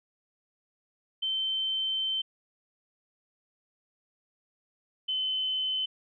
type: tone pair in turn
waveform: sine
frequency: 3095 / 3049 Hz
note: G7 / G7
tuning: -23 / -49 cents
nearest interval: unison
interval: 26 cents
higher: first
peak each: -27 dBFS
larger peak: neither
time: 1.22-2.22 / 5.08-5.86 s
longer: first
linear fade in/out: 10 ms
effects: none